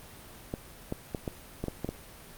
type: clicks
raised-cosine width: 2 ms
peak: -18 dBFS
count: 8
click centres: 0.539 / 0.924 / 1.148 / 1.278 / 1.64 / 1.683 / 1.846 / 1.89 s
effects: pink hiss -49 dBFS RMS until 2.37 s + Opus 32 kbps